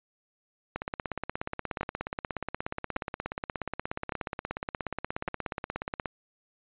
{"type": "two click trains", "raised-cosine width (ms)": 0.5, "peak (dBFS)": [-15, -17], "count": [4, 90], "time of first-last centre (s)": [[1.81, 5.278], [0.76, 6.058]], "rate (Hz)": [0.865, 16.8], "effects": ["resampled to 8000 Hz"]}